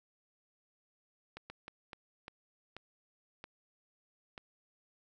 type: slowing click train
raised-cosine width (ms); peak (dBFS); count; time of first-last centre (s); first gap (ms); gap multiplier
0.3; -29; 8; 1.37-4.378; 130; 1.39
effects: none